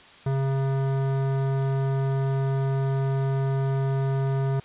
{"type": "tone with hard clipping", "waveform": "sine", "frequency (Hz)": 135.4, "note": "C#3", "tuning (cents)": -40, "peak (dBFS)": -24, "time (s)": [0.26, 4.6], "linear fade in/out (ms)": 5, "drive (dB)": 16, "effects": ["white hiss -49 dBFS RMS until 4.64 s", "resampled to 8000 Hz"]}